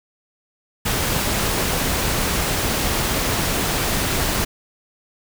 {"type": "noise", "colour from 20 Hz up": "pink", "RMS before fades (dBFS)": -21, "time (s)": [0.85, 4.45], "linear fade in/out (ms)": 10, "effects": []}